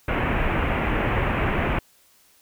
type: low-pass noise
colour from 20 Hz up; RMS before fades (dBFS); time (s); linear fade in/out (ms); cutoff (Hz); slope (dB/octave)
pink; -23; 0.08-1.79; 5; 2700; 48
effects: white hiss -58 dBFS RMS until 2.41 s